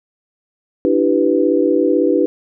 sine chord, E minor seventh, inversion third, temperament equal with one note detuned, 293.7 / 329.6 / 387.7 / 493.9 Hz, D4 / E4 / G4 / B4, 0 / 0 / -19 / 0 cents, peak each -17 dBFS, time 0.85-2.26 s, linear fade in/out 0 ms, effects none

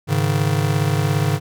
square chord, Ab suspended fourth, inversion none, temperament just, 103.83 / 138.43 / 155.74 Hz, Ab2 / Db3 / Eb3, 0 / -2 / +2 cents, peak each -22 / -21 / -22 dBFS, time 0.07-1.4 s, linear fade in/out 50 ms, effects none

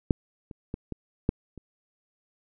clicks, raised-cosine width 3 ms, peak -7 / -28 / -19 / -20 / -9 / -29 dBFS, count 6, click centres 0.108 / 0.512 / 0.741 / 0.923 / 1.291 / 1.577 s, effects none

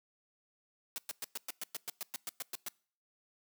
white noise bursts, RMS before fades -39 dBFS, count 14, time 0.96-2.684 s, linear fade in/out 0 ms, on 21 ms, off 110 ms, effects noise-tail reverb RT60 0.5 s tail -25 dB re dry + high-pass 200 Hz 12 dB/octave

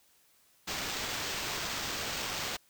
white noise with sample-and-hold, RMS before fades -36 dBFS, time 0.67-2.57 s, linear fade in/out 10 ms, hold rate 11025 Hz, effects white hiss -66 dBFS RMS until 2.69 s

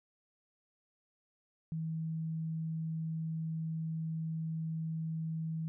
sine tone, 160.9 Hz, E3, 42 cents flat, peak -34 dBFS, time 1.72-5.68 s, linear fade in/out 0 ms, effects none

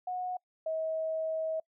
sine tone pair in turn, 730 / 639 Hz, F#5 / D#5, -24 / +46 cents, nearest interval major second, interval 230 cents, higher first, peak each -32 / -30 dBFS, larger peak second, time 0.07-0.37 / 0.66-1.6 s, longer second, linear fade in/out 5 ms, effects noise-tail reverb RT60 0.1 s tail -26 dB re dry

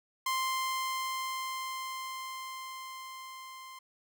sawtooth tone with level ramp, 1046.5 Hz, C6, in tune, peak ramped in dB -25 to -42 dBFS, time 0.26-3.79 s, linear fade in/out 5 ms, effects none

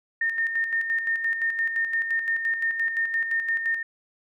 sine tone with tremolo, 1824 Hz, A#6, 38 cents flat, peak -21 dBFS, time 0.21-3.83 s, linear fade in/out 5 ms, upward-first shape square, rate 5.8 Hz, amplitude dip 50%, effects none

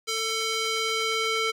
square tone with band-pass filter sweep, 445.8 Hz, A4, 23 cents sharp, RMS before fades -27 dBFS, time 0.07-1.52 s, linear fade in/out 20 ms, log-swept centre 4800 to 2600 Hz, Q 0.88, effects none

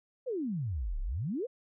sine exponential two-way sweep, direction down then up, 546 to 31 to 546 Hz, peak -31 dBFS, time 0.26-1.47 s, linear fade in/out 20 ms, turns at 1 s, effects none

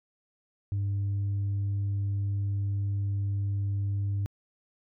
sine tone, 99.9 Hz, G2, 33 cents sharp, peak -24 dBFS, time 0.72-4.26 s, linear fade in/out 0 ms, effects tanh soft clip ceiling -25 dBFS

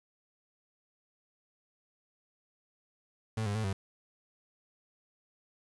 35% pulse tone with pitch steps, 110.3 / 102.1 / 109.6 / 96.9 Hz, A2 / G#2 / A2 / G2, +5 / -29 / -6 / -20 cents, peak -29 dBFS, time 3.37-3.73 s, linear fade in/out 5 ms, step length 90 ms, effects resampled to 24000 Hz + 10-bit

